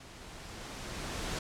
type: noise with level ramp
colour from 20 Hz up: pink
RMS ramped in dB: -51 to -35 dBFS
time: 0-1.39 s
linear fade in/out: 5 ms
effects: low-pass 8000 Hz 12 dB/octave

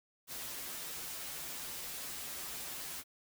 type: noise with comb filter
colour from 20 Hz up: white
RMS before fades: -43 dBFS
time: 0.27-3.04 s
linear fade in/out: 50 ms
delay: 9.7 ms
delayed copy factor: -0.85
effects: none

